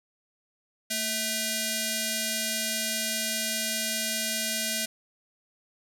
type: ring-modulated tone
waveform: 5% pulse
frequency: 875 Hz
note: A5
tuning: 10 cents flat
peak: -12 dBFS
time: 0.9-4.86 s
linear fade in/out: 10 ms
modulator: 1100 Hz
effects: none